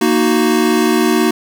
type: chord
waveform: square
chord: D# minor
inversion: second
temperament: equal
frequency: 233.1 / 311.1 / 370 Hz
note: A#3 / D#4 / F#4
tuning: 0 / 0 / 0 cents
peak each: -16 dBFS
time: 0.01-1.31 s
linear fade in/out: 5 ms
effects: none